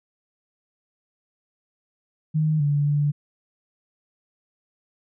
sine tone with pitch steps, 155.1 / 144.9 / 146.1 Hz, D#3 / D3 / D3, -5 / -23 / -9 cents, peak -18 dBFS, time 2.34-3.12 s, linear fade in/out 20 ms, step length 260 ms, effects none

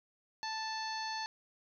harmonic tone, 880 Hz, A5, in tune, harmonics 1 / 2 / 3 / 4 / 5 / 6 / 7, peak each -39 / -43 / -50 / -52 / -42 / -54 / -51 dBFS, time 0.43-1.26 s, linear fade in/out 0 ms, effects none

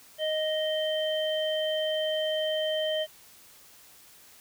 harmonic tone, 622.3 Hz, D#5, in tune, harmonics 1 / 3 / 5, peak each -27 / -39 / -32 dBFS, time 0.18-3.07 s, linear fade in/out 50 ms, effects white hiss -54 dBFS RMS until 4.4 s

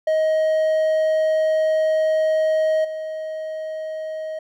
triangle tone with level steps, 629 Hz, D#5, 19 cents sharp, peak -14 / -24 dBFS, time 0.07-4.39 s, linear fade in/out 5 ms, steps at 2.84 s, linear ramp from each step 10 ms, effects none

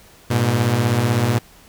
sawtooth beating tone pair, 104.1 / 120.1 Hz, G#2 / B2, +5 / -48 cents, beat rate 16 Hz, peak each -17 / -13 dBFS, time 0.3-1.39 s, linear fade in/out 10 ms, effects pink hiss -48 dBFS RMS until 1.68 s

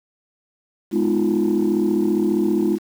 sine chord, F half-diminished seventh, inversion first, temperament just, 209.5 / 251.4 / 314.3 / 349.2 Hz, Ab3 / Cb4 / Eb4 / F4, +15 / +31 / +18 / 0 cents, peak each -20 / -25 / -20 / -19 dBFS, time 0.91-2.79 s, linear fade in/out 50 ms, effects tanh soft clip ceiling -11 dBFS + 7-bit

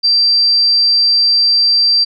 sine tone, 4700 Hz, D8, 1 cent sharp, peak -8 dBFS, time 0.03-2.05 s, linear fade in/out 20 ms, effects none

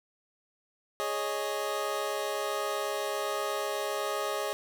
25% pulse chord, Ab suspended fourth, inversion none, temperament equal, 415.3 / 554.4 / 622.3 Hz, Ab4 / Db5 / Eb5, 0 / 0 / 0 cents, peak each -31 dBFS, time 1-4.53 s, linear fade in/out 0 ms, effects none

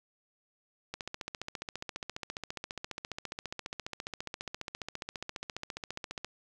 click train, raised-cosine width 0.2 ms, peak -20 dBFS, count 79, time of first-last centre 0.94-6.246 s, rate 14.7 Hz, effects none

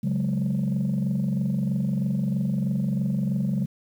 sine chord, C# suspended fourth, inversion none, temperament just, 138.59 / 184.79 / 207.9 Hz, C#3 / F#3 / G#3, 0 / -2 / +2 cents, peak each -25 dBFS, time 0.03-3.66 s, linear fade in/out 10 ms, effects tanh soft clip ceiling -18 dBFS + 9-bit

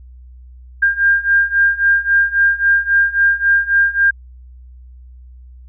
sine beating tone pair, 1600 / 1603.7 Hz, G6 / G6, +35 / +39 cents, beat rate 3.7 Hz, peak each -15 / -13 dBFS, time 0.82-4.11 s, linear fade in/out 10 ms, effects added 62 Hz sine -36 dBFS peak until 5.68 s

